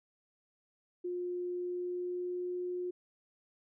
sine tone with pitch glide, 356.2 to 358.7 Hz, F4 to F4, +34 to +46 cents, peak -34 dBFS, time 1.04-2.91 s, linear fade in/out 10 ms, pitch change +12 cents, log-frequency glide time 1.52-2.57 s, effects none

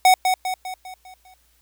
square tone with echo, 744 Hz, F#5, 9 cents sharp, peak -11 dBFS, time 0.05-0.14 s, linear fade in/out 2 ms, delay 200 ms, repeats 6, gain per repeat -6 dB, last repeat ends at 1.34 s, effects added 58 Hz sine -62 dBFS peak until 1.61 s + white hiss -62 dBFS RMS until 1.61 s

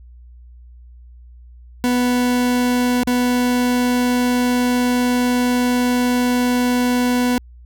40% pulse tone with dropouts, 246.9 Hz, B3, in tune, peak -14 dBFS, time 1.84-7.38 s, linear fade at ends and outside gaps 0 ms, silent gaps 3.033-3.073 s, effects added 60 Hz sine -39 dBFS peak until 7.65 s

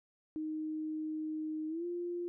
sine tone with pitch glide, 311.1 to 349.2 Hz, D#4 to F4, 0 to 0 cents, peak -35 dBFS, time 0.36-2.28 s, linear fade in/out 0 ms, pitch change +200 cents, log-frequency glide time 1.68-1.85 s, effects none

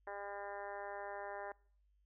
harmonic tone, 201.4 Hz, G3, 47 cents sharp, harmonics 2 / 3 / 4 / 5 / 6 / 7 / 8 / 9 / 10, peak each -51 / -48 / -48 / -52 / -59 / -56 / -55 / -54 / -66 dBFS, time 0.07-1.52 s, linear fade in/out 2 ms, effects noise-tail reverb RT60 0.5 s tail -24 dB re dry + added 50 Hz sine -70 dBFS peak until 2.05 s

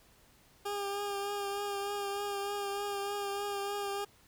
20% pulse tone with vibrato, 403.3 Hz, G4, 49 cents sharp, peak -29 dBFS, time 0.65-4.05 s, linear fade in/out 10 ms, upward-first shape triangle, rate 3.3 Hz, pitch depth 28 cents each way, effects pink hiss -63 dBFS RMS until 4.27 s

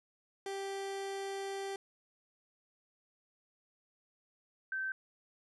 30% pulse / sine tone pair in turn, 392 / 1548.6 Hz, G4 / G6, 0 / -22 cents, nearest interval 2 octaves, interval 2378 cents, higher second, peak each -35 / -34 dBFS, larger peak second, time 0.46-1.76 / 4.72-4.92 s, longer first, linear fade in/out 2 ms, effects resampled to 24000 Hz

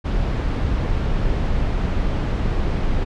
brown noise, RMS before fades -20 dBFS, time 0.04-3.05 s, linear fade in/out 20 ms, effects low-pass 4000 Hz 12 dB/octave

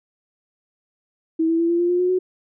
sine tone with pitch steps, 323.6 / 329.6 / 335.8 / 342.1 / 348.4 / 354.9 / 361.6 / 368.3 Hz, E4 / E4 / E4 / F4 / F4 / F4 / F#4 / F#4, -32 / 0 / +32 / -36 / -4 / +28 / -40 / -8 cents, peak -16 dBFS, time 1.39-2.19 s, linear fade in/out 10 ms, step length 100 ms, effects none

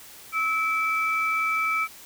sine tone pair together, 1300 / 2316 Hz, E6 / D7, -24 / -25 cents, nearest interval minor seventh, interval 999 cents, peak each -24 dBFS, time 0.32-1.88 s, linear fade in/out 50 ms, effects tanh soft clip ceiling -15 dBFS + white hiss -46 dBFS RMS until 2.05 s

